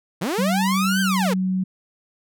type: linear two-way sweep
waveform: sawtooth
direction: up then down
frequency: 144.5 to 1591 to 400.5 Hz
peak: -18 dBFS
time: 0.21-1.34 s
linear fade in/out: 10 ms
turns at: 1.01 s
type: tone with pitch glide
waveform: sine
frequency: 191.4 to 186.7 Hz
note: G3 to F#3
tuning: -41 to +16 cents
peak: -19 dBFS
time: 0.38-1.64 s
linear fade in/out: 10 ms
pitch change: -43 cents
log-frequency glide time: 0.99-1.39 s
effects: none